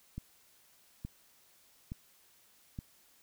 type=click train; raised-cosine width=5 ms; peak=-27 dBFS; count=4; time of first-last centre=0.18-2.789 s; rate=1.15 Hz; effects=white hiss -65 dBFS RMS until 3.22 s